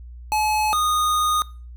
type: tone pair in turn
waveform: square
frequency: 855 / 1234 Hz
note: A5 / D#6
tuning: -50 / -15 cents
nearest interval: tritone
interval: 635 cents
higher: second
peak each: -19 dBFS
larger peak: neither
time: 0.32-0.73 / 0.73-1.42 s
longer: second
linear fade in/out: 0 ms
effects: noise-tail reverb RT60 0.4 s tail -22 dB re dry + added 60 Hz sine -36 dBFS peak until 1.76 s